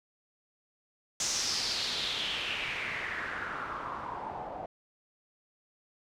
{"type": "noise with low-pass filter sweep", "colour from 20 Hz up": "white", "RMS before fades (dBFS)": -35, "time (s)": [1.2, 4.66], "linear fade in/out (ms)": 2, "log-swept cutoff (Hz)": [6500, 690], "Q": 3.9, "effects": []}